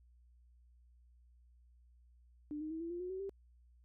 sine tone with pitch steps, 297.9 / 309.8 / 322.2 / 335.2 / 348.6 / 362.5 / 377.1 / 392.2 Hz, D4 / D#4 / E4 / E4 / F4 / F#4 / F#4 / G4, +25 / -7 / -39 / +29 / -3 / -35 / +33 / +1 cents, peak -39 dBFS, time 2.51-3.294 s, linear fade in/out 0 ms, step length 98 ms, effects added 60 Hz sine -62 dBFS peak until 3.84 s

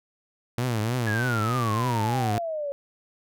sawtooth tone with vibrato, 116.2 Hz, A#2, 5 cents flat, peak -20 dBFS, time 0.58-2.38 s, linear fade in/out 0 ms, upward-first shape triangle, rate 3.3 Hz, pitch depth 190 cents each way
sine exponential sweep, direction down, 1694 to 554 Hz, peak -27 dBFS, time 1.07-2.72 s, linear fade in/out 0 ms
effects none

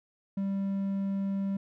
triangle tone, 196.1 Hz, G3, 1 cent sharp, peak -26 dBFS, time 0.37-1.57 s, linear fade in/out 5 ms, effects none

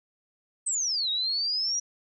sine exponential two-way sweep, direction down then up, 8372 to 3745 to 5830 Hz, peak -25 dBFS, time 0.66-1.8 s, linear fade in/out 10 ms, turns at 1.1 s, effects none

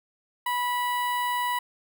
sawtooth tone with notch filter, 980 Hz, B5, 14 cents flat, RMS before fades -27 dBFS, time 0.46-1.59 s, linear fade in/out 5 ms, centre 5900 Hz, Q 0.61, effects none

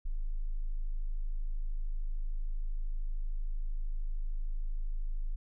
sine tone, 26.51 Hz, G#0, 37 cents sharp, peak -30 dBFS, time 0.05-5.36 s, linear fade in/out 10 ms, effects none

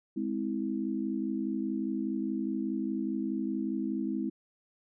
sine chord, Ab augmented, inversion none, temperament just, 207.7 / 259.6 / 324.5 Hz, Ab3 / C4 / E4, 0 / -13 / -27 cents, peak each -34 dBFS, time 0.16-4.3 s, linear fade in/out 10 ms, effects none

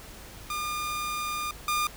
sawtooth tone pair in turn, 1209 / 1209 Hz, D6 / D6, +50 / +50 cents, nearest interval unison, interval 0 cents, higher neither, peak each -26 / -21 dBFS, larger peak second, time 0.5-1.51 / 1.68-1.87 s, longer first, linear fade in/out 2 ms, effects added 50 Hz sine -50 dBFS peak until 1.96 s + pink hiss -46 dBFS RMS until 1.96 s

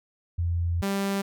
sine / sawtooth tone pair in turn, 85.6 / 197.34 Hz, F2 / G3, -34 / +12 cents, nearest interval octave + major second, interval 1446 cents, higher second, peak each -23 / -21 dBFS, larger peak second, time 0.38-0.82 / 0.82-1.22 s, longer first, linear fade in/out 10 ms, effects none

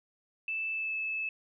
sine tone with pitch glide, 2637 to 2611 Hz, E7 to E7, 0 to -17 cents, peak -31 dBFS, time 0.48-1.29 s, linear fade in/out 2 ms, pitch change -17 cents, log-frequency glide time 0.71-0.95 s, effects none

